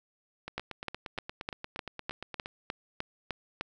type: two click trains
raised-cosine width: 0.3 ms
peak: -22 / -17 dBFS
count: 18 / 11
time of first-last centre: 0.48-2.459 / 0.58-3.61 s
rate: 8.59 / 3.3 Hz
effects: none